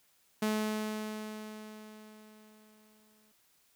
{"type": "tone with exponential decay", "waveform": "sawtooth", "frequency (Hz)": 215, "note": "A3", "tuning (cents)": -40, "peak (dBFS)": -24, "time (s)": [0.42, 3.32], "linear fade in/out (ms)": 5, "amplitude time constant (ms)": 630, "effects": ["white hiss -69 dBFS RMS until 3.75 s"]}